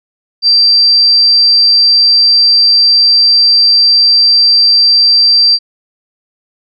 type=tone; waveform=sine; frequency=4699 Hz; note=D8; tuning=in tune; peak=-4 dBFS; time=0.42-5.59 s; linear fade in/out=50 ms; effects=none